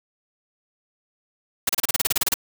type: noise bursts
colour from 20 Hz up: white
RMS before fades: -20 dBFS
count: 13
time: 1.67-2.341 s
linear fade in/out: 5 ms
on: 23 ms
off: 31 ms
effects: none